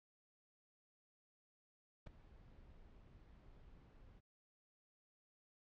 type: noise with ADSR envelope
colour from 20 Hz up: brown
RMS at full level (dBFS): -44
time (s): 2.06-4.21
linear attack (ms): 11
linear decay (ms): 7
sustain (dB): -18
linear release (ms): 31
effects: low-pass 4000 Hz 12 dB/octave